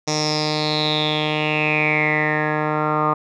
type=tone with low-pass filter sweep; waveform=10% pulse; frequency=152.6 Hz; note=D#3; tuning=33 cents flat; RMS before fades=-20 dBFS; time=0.07-3.14 s; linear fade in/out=10 ms; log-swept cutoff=5900 to 1200 Hz; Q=9.3; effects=none